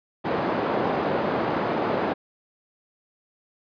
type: band-pass noise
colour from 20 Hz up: white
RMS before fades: -25 dBFS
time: 0.24-2.14 s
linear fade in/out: 20 ms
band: 180 to 720 Hz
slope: 12 dB/octave
effects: resampled to 11025 Hz

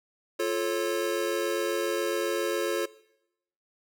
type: chord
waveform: square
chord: F augmented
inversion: none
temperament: just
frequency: 349.2 / 436.5 / 545.7 Hz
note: F4 / A4 / C#5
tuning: 0 / -14 / -27 cents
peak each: -31 dBFS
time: 0.39-2.86 s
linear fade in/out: 10 ms
effects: noise-tail reverb RT60 0.8 s tail -20 dB re dry

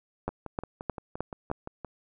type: two click trains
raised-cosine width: 1 ms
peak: -23 / -15 dBFS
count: 10 / 5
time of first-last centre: 0.29-1.847 / 0.28-1.515 s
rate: 5.78 / 3.24 Hz
effects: none

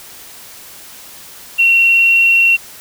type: tone with vibrato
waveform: sine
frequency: 2730 Hz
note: F7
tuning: 40 cents flat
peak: -7 dBFS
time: 1.58-2.57 s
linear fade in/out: 20 ms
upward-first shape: sine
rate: 19 Hz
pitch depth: 9 cents each way
effects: white hiss -36 dBFS RMS until 2.8 s

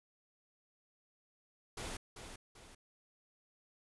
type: noise with echo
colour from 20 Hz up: pink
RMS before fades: -43 dBFS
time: 1.77-1.97 s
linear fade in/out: 5 ms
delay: 390 ms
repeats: 2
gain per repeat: -7 dB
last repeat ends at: 2.75 s
effects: resampled to 24000 Hz

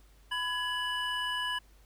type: tone cluster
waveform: triangle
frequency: 999 / 1678 / 2959 Hz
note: B5 / G#6 / F#7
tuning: +20 / +17 / -1 cents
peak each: -34 / -33 / -33 dBFS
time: 0.31-1.59 s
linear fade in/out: 10 ms
effects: added 50 Hz sine -57 dBFS peak until 1.85 s + pink hiss -65 dBFS RMS until 1.85 s

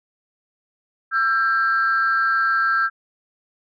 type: tone pair together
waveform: sine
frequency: 1339.5 / 1593 Hz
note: E6 / G6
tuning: +27 / +27 cents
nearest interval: minor third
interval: 300 cents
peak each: -18 dBFS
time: 1.11-2.9 s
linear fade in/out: 50 ms
effects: tanh soft clip ceiling -11 dBFS

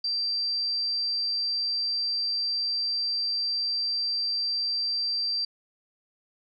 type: tone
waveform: sine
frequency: 4699 Hz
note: D8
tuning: in tune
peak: -25 dBFS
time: 0.04-5.45 s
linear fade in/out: 5 ms
effects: none

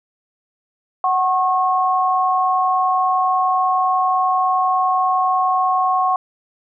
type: tone pair together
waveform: sine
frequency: 745 / 1088.5 Hz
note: F#5 / C#6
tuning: +12 / -32 cents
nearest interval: perfect fifth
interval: 656 cents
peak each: -17 dBFS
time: 1.04-6.16 s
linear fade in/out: 2 ms
effects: none

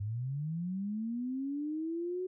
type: linear sweep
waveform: sine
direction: up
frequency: 98 to 373.1 Hz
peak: -33 dBFS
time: 0-2.27 s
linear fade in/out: 10 ms
effects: none

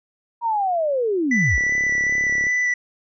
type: linear sweep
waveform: sine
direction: down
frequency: 958 to 31.93 Hz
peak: -18 dBFS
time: 0.41-1.6 s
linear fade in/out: 50 ms
type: tone with vibrato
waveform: triangle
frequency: 1975.5 Hz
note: B6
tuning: in tune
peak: -16 dBFS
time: 1.31-2.74 s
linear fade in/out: 5 ms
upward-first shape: square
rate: 2.6 Hz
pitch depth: 9 cents each way
type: click train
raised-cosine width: 2 ms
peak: -23 dBFS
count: 32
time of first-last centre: 1.58-2.468 s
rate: 34.9 Hz
effects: resampled to 16000 Hz

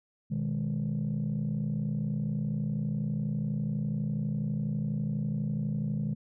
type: chord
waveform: sine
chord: G# minor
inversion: first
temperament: equal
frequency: 123.47 / 155.56 / 207.7 Hz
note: B2 / D#3 / G#3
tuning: 0 / 0 / 0 cents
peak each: -33 / -30 / -31 dBFS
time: 0.3-6.15 s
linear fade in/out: 20 ms
effects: tanh soft clip ceiling -24 dBFS

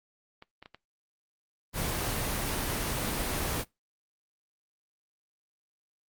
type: clicks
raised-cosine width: 0.3 ms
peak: -31 dBFS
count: 6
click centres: 0.424 / 0.626 / 0.659 / 0.746 / 1.849 / 3.49 s
type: noise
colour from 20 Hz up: pink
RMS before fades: -31 dBFS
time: 1.73-3.65 s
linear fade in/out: 50 ms
effects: noise-tail reverb RT60 0.2 s tail -23 dB re dry + Opus 24 kbps

